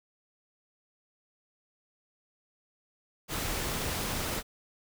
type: noise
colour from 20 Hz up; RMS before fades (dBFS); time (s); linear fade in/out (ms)
pink; -33; 3.28-4.43; 50
effects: none